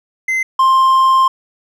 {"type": "tone pair in turn", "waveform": "triangle", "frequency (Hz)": [2064, 1053.7], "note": ["C7", "C6"], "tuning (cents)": [-24, 12], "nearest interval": "octave", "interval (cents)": 1164, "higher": "first", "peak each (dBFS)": [-12, -6], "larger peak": "second", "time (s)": [[0.28, 0.43], [0.59, 1.28]], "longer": "second", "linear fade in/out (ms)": 5, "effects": []}